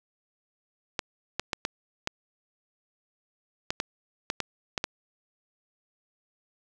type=clicks; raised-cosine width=0.2 ms; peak=-10 dBFS; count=11; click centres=0.992 / 1.396 / 1.532 / 1.651 / 2.074 / 3.705 / 3.801 / 4.301 / 4.403 / 4.778 / 4.841 s; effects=none